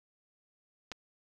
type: clicks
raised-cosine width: 0.2 ms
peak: -22 / -30 dBFS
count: 2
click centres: 0.917 / 0.921 s
effects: none